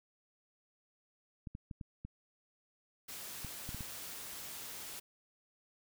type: clicks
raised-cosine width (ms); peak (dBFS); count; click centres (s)
5; -31; 9; 1.472 / 1.551 / 1.712 / 1.812 / 2.05 / 3.447 / 3.691 / 3.746 / 3.808
type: noise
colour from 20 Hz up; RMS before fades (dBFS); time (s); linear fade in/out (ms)
white; -46; 3.08-5; 10
effects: none